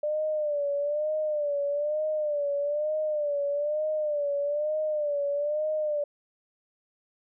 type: tone with vibrato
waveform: sine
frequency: 593 Hz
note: D5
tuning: 17 cents sharp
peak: -25 dBFS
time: 0.03-6.04 s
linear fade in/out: 5 ms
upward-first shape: sine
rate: 1.1 Hz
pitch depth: 74 cents each way
effects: none